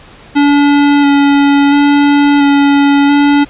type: tone with vibrato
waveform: square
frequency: 284.9 Hz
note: C#4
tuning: 48 cents sharp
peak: -6 dBFS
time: 0.35-3.45 s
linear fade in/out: 20 ms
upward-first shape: square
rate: 0.73 Hz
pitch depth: 12 cents each way
effects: pink hiss -37 dBFS RMS until 3.49 s + resampled to 8000 Hz